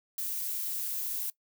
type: noise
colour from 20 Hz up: violet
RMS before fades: -34 dBFS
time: 0.18-1.3 s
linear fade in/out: 2 ms
effects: noise-tail reverb RT60 0.1 s tail -20 dB re dry